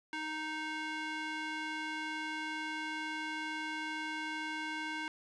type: tone with band-pass filter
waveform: square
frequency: 311.1 Hz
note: D#4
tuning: in tune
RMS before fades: -39 dBFS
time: 0.13-5.08 s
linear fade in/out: 0 ms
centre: 1900 Hz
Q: 1.2
effects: resampled to 24000 Hz